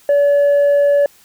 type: tone with tanh clipping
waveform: sine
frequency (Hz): 572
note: D5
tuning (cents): -46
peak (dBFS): -10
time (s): 0.09-1.06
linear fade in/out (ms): 2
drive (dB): 2
effects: white hiss -49 dBFS RMS until 1.24 s